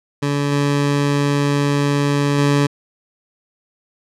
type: tone with level steps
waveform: 20% pulse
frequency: 143.1 Hz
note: D3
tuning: 45 cents flat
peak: -12 / -10 / -8 dBFS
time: 0.22-2.67 s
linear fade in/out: 10 ms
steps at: 0.52 / 2.38 s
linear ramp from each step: 2 ms
effects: low-pass 8000 Hz 12 dB/octave